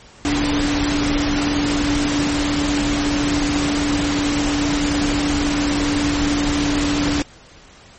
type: tone in noise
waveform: sine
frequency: 290 Hz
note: D4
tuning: 22 cents flat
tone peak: -18 dBFS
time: 0.25-7.22 s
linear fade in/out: 0 ms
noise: pink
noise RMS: -22 dBFS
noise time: 0.25-7.22 s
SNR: +1 dB
effects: pink hiss -45 dBFS RMS until 7.98 s + MP3 32 kbps